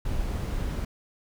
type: noise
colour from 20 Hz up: brown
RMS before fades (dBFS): -29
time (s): 0.05-0.85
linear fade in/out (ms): 5
effects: none